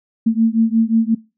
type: beating tone pair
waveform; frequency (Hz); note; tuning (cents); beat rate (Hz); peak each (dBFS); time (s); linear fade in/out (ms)
sine; 223.1 / 228.7; A3 / A#3; +24 / -33; 5.6; -15; 0.26-1.15; 10
effects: noise-tail reverb RT60 0.3 s tail -23 dB re dry